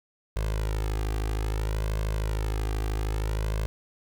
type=tone with flanger; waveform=sawtooth; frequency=53 Hz; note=G#1; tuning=36 cents sharp; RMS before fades=-28 dBFS; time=0.36-3.66 s; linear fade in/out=0 ms; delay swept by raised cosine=1.9 to 2.53 ms; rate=0.61 Hz; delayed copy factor=+0.95; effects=none